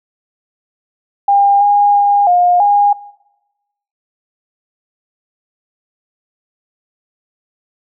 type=tone with pitch steps; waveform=sine; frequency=803 / 817 / 812 / 711 / 816 Hz; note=G5 / G#5 / G#5 / F5 / G#5; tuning=+41 / -29 / -39 / +31 / -31 cents; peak=-7 dBFS; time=1.28-2.93 s; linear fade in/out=5 ms; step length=330 ms; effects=noise-tail reverb RT60 1.0 s tail -21 dB re dry